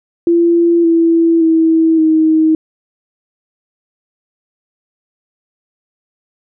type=tone with pitch steps; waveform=sine; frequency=340.2 / 332 / 324.1 / 316.3 Hz; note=F4 / E4 / E4 / D#4; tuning=-45 / +12 / -29 / +29 cents; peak=-7 dBFS; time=0.27-2.55 s; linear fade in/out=2 ms; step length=570 ms; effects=none